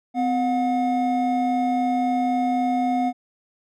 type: tone pair together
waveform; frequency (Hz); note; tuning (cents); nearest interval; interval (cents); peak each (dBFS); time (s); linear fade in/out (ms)
triangle; 255.3 / 722.1; C4 / F#5; -42 / -42; octave + tritone; 1800; -20; 0.14-3.13; 50
effects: none